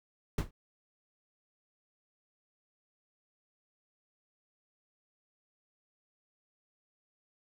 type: noise with exponential decay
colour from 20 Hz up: brown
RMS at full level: -22 dBFS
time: 0.38-0.51 s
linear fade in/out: 5 ms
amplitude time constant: 27 ms
effects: none